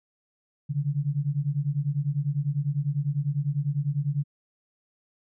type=beating tone pair; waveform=sine; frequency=138.59 / 148.59 Hz; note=C#3 / D3; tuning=0 / +21 cents; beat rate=10 Hz; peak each=-27 dBFS; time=0.69-4.24 s; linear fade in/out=20 ms; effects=none